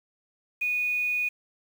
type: tone with quantisation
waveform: sine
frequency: 2475 Hz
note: D#7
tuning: 10 cents flat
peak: -24 dBFS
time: 0.61-1.29 s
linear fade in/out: 10 ms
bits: 8
effects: none